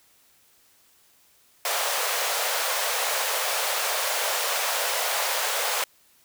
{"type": "high-pass noise", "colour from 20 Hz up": "pink", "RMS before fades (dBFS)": -26, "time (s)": [1.65, 5.84], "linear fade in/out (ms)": 2, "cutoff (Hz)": 490, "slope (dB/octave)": 48, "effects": ["white hiss -60 dBFS RMS until 6.24 s"]}